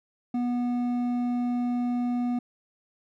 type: tone with hard clipping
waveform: triangle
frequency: 243.9 Hz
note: B3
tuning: 21 cents flat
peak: -26 dBFS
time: 0.34-2.39 s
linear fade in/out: 5 ms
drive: 10 dB
effects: none